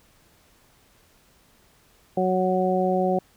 harmonic tone, 185 Hz, F#3, in tune, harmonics 1 / 2 / 3 / 4, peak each -25 / -25 / -25 / -25 dBFS, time 2.17-3.19 s, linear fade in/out 5 ms, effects pink hiss -59 dBFS RMS until 3.36 s

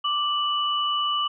sine tone pair together, 1174.7 / 2960 Hz, D6 / F#7, 0 / 0 cents, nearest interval octave + major third, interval 1600 cents, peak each -24 / -25 dBFS, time 0.04-1.28 s, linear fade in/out 10 ms, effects none

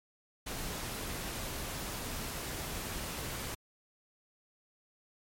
pink noise, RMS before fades -39 dBFS, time 0.46-3.55 s, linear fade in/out 10 ms, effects MP3 64 kbps

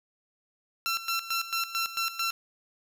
15% pulse tone with tremolo, 1352 Hz, E6, 43 cents sharp, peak -20 dBFS, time 0.86-2.31 s, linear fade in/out 0 ms, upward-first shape square, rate 4.5 Hz, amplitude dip 75%, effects none

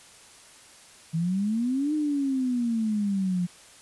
sine exponential two-way sweep, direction up then down, 158.5 to 308.2 to 174.1 Hz, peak -23 dBFS, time 1.13-3.47 s, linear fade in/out 20 ms, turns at 1.94 s, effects white hiss -51 dBFS RMS until 3.81 s + resampled to 24000 Hz

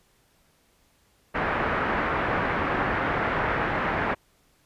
white low-pass noise, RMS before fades -26 dBFS, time 1.34-4.15 s, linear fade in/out 20 ms, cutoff 1800 Hz, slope 24 dB/octave, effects pink hiss -64 dBFS RMS until 4.65 s + resampled to 32000 Hz

